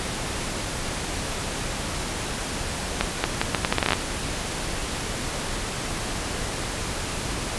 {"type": "accelerating click train", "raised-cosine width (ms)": 0.3, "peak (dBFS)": -3, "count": 13, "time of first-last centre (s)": [3.01, 3.933], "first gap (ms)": 230, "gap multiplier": 0.76, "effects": ["pink hiss -29 dBFS RMS until 7.58 s", "resampled to 24000 Hz"]}